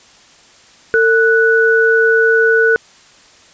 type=tone pair together; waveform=sine; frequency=451.3 / 1480 Hz; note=A4 / F#6; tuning=+44 / 0 cents; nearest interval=octave + major sixth; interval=2056 cents; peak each=-11 dBFS; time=0.94-2.76 s; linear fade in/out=0 ms; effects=white hiss -45 dBFS RMS until 3.53 s + resampled to 16000 Hz